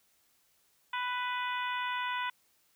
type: harmonic tone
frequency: 495.5 Hz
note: B4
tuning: 6 cents sharp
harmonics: 2 / 3 / 4 / 5 / 6 / 7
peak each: -34 / -38 / -40 / -42 / -44 / -45 dBFS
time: 0.93-2.3 s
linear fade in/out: 5 ms
effects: white hiss -70 dBFS RMS until 2.75 s